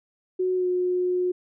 sine tone with pitch glide, 368.7 to 361.7 Hz, F#4 to F#4, -6 to -39 cents, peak -21 dBFS, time 0.39-1.32 s, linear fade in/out 10 ms, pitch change -33 cents, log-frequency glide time 0.55-0.67 s, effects none

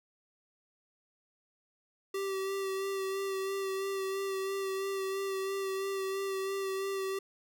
square tone with vibrato, 388 Hz, G4, 18 cents flat, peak -33 dBFS, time 2.14-7.19 s, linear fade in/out 5 ms, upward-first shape sine, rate 3 Hz, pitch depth 21 cents each way, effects none

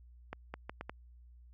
accelerating click train, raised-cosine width 0.5 ms, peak -25 dBFS, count 5, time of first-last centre 0.33-0.895 s, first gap 210 ms, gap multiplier 0.74, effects added 60 Hz sine -54 dBFS peak until 1.53 s

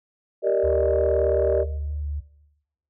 sine chord, Eb major seventh, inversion first, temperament just, 388.9 / 466.7 / 583.4 / 622.3 Hz, G4 / Bb4 / D5 / Eb5, -14 / +2 / -12 / 0 cents, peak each -23 / -23 / -22 / -23 dBFS, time 0.42-1.66 s, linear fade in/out 50 ms
sine tone with vibrato, 73.42 Hz, D2, in tune, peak -25 dBFS, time 0.63-2.21 s, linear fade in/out 20 ms, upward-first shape square, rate 3.2 Hz, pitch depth 11 cents each way
effects noise-tail reverb RT60 0.9 s tail -18 dB re dry + tanh soft clip ceiling -11 dBFS

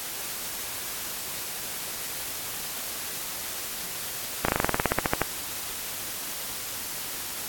slowing click train, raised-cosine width 0.5 ms, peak -6 dBFS, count 15, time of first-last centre 4.45-5.217 s, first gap 34 ms, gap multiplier 1.07, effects white hiss -34 dBFS RMS until 7.48 s + AAC 64 kbps

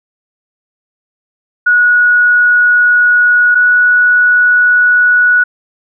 sine tone pair in turn, 1459 / 1468.3 Hz, F#6 / F#6, -25 / -14 cents, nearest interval unison, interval 11 cents, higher second, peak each -5 dBFS, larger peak neither, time 1.66-3.55 / 3.55-5.44 s, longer neither, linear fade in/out 10 ms, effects none

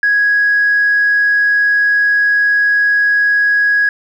sine tone, 1661.2 Hz, G#6, in tune, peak -8 dBFS, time 0.03-3.89 s, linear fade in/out 2 ms, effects tanh soft clip ceiling -5 dBFS + 8-bit

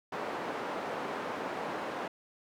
white band-pass noise, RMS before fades -37 dBFS, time 0.12-2.08 s, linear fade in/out 5 ms, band 250 to 1000 Hz, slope 12 dB/octave, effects none

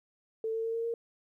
sine tone with pitch steps, 444.9 / 449.5 / 454.2 / 459 / 463.8 Hz, A4 / A4 / A#4 / A#4 / A#4, +19 / +37 / -45 / -27 / -9 cents, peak -30 dBFS, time 0.44-0.94 s, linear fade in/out 2 ms, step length 100 ms, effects 12-bit

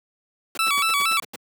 pink noise bursts, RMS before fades -34 dBFS, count 8, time 0.55-1.359 s, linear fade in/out 2 ms, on 25 ms, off 87 ms
20% pulse tone with vibrato, 1226 Hz, D#6, 26 cents flat, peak -14 dBFS, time 0.59-1.2 s, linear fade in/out 2 ms, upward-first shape square, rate 4.3 Hz, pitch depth 130 cents each way
effects high-pass 200 Hz 12 dB/octave

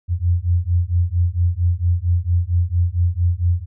sine beating tone pair, 85.4 / 89.8 Hz, F2 / F2, -38 / +49 cents, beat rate 4.4 Hz, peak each -18 dBFS, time 0.08-3.66 s, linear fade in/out 50 ms, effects none

